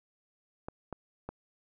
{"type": "clicks", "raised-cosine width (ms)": 1, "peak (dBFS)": -24, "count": 3, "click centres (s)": [0.685, 0.927, 1.29], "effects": []}